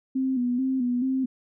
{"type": "tone with vibrato", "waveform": "sine", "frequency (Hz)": 254, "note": "B3", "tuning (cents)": 49, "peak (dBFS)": -22, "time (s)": [0.15, 1.26], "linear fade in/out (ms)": 10, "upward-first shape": "square", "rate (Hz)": 2.3, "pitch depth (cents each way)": 61, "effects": []}